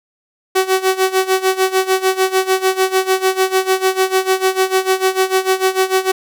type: tone with tremolo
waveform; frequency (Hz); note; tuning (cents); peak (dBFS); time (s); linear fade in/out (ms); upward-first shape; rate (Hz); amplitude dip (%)
sawtooth; 377.7; F#4; +36; -6; 0.55-6.12; 10; sine; 6.7; 85
effects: none